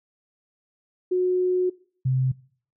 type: tone pair in turn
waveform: sine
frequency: 365 / 130.06 Hz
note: F#4 / C3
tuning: -24 / -10 cents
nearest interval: octave + tritone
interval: 1786 cents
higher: first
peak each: -19 dBFS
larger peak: neither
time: 1.11-1.7 / 2.05-2.32 s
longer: first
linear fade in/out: 10 ms
effects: noise-tail reverb RT60 0.5 s tail -22 dB re dry